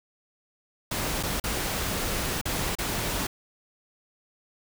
pink noise with dropouts, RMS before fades -29 dBFS, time 0.91-3.27 s, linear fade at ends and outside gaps 5 ms, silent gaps 1.229-1.233 / 1.4-1.439 / 2.414-2.454 / 2.753-2.785 s, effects none

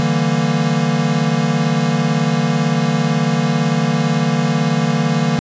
square chord, E half-diminished seventh, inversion third, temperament equal, 146.83 / 164.81 / 196 / 233.1 Hz, D3 / E3 / G3 / Bb3, 0 / 0 / 0 / 0 cents, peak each -20 / -19 / -24 / -20 dBFS, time 0-5.39 s, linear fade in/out 0 ms, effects resampled to 16000 Hz

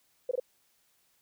sine tone bursts, 507 Hz, B4, 45 cents sharp, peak -26 dBFS, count 3, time 0.29-0.399 s, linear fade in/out 5 ms, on 23 ms, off 20 ms, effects white hiss -70 dBFS RMS until 1.21 s

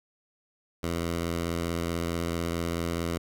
10% pulse tone with vibrato, 84.6 Hz, E2, 45 cents sharp, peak -20 dBFS, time 0.83-3.18 s, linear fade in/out 5 ms, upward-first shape square, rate 16 Hz, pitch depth 17 cents each way, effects none

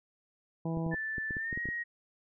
harmonic tone, 164.1 Hz, E3, 8 cents flat, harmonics 1 / 2 / 3 / 4 / 5 / 6, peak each -32 / -38 / -42 / -44 / -46 / -48 dBFS, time 0.65-0.95 s, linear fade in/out 5 ms
clicks, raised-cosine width 3 ms, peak -27 dBFS, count 10, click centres 0.772 / 0.865 / 0.941 / 1.182 / 1.308 / 1.368 / 1.528 / 1.575 / 1.656 / 1.688 s
sine tone with pitch glide, 1760 to 1886.3 Hz, A6 to A#6, 0 to +20 cents, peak -33 dBFS, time 0.91-1.84 s, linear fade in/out 20 ms, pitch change +120 cents, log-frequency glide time 1.37-1.57 s
effects none

